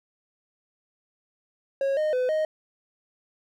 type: tone with pitch steps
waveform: triangle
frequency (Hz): 547 / 615 / 505 / 623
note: C#5 / D#5 / B4 / D#5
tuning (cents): -23 / -20 / +39 / +2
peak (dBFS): -20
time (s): 1.81-2.45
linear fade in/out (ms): 2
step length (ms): 160
effects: none